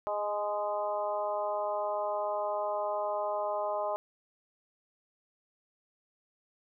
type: harmonic tone with a mistuned harmonic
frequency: 206.7 Hz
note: G#3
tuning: 8 cents flat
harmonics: 2 / 3 / 4 / 5 / 6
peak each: -42 / -32 / -36 / -37 / -42 dBFS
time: 0.07-3.96 s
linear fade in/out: 0 ms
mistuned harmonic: 4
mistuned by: +21 cents
effects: none